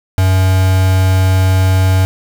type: tone with quantisation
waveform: triangle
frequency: 94 Hz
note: F#2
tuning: 28 cents sharp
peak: -6 dBFS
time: 0.18-2.05 s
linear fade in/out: 0 ms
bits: 3
effects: none